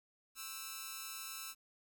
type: tone with amplitude modulation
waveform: 5% pulse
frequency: 1318.5 Hz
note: E6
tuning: in tune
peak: -28 dBFS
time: 0.35-1.55 s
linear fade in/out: 50 ms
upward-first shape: sine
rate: 249 Hz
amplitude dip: 90%
effects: 11-bit